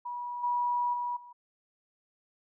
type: tone with level steps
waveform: sine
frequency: 970 Hz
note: B5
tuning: 31 cents flat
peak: -34 / -26 / -30 / -47 dBFS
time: 0.05-1.33 s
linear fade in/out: 10 ms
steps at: 0.43 / 0.93 / 1.16 s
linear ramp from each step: 10 ms
effects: none

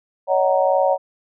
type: chord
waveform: sine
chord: D# minor seventh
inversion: third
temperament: just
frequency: 560 / 622.3 / 746.7 / 933.4 Hz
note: C#5 / D#5 / F#5 / A#5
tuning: +18 / 0 / +16 / +2 cents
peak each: -17 / -22 / -20 / -23 dBFS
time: 0.27-0.98 s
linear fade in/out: 50 ms
effects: none

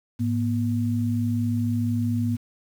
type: tone pair together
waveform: sine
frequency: 106.29 / 240 Hz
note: G#2 / B3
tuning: +41 / -49 cents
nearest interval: octave + major second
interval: 1410 cents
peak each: -24 dBFS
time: 0.19-2.37 s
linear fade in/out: 20 ms
effects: 8-bit

